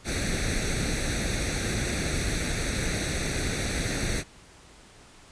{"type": "noise with comb filter", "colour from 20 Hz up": "pink", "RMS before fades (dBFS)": -28, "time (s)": [0.04, 4.24], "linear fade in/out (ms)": 50, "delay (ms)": 0.49, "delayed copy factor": 0.75, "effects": ["pink hiss -52 dBFS RMS until 5.31 s", "resampled to 22050 Hz"]}